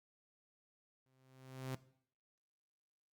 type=tone with exponential growth; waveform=sawtooth; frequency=130.81 Hz; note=C3; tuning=in tune; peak=-34 dBFS; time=1.06-1.75 s; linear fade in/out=0 ms; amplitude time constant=150 ms; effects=noise-tail reverb RT60 0.6 s tail -18 dB re dry + Opus 48 kbps